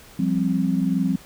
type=chord; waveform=sine; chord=F suspended second; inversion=none; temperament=just; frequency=174.61 / 196.44 / 261.9 Hz; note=F3 / G3 / C4; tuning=0 / +4 / +2 cents; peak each=-23 dBFS; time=0.19-1.16 s; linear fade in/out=5 ms; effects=pink hiss -47 dBFS RMS until 1.25 s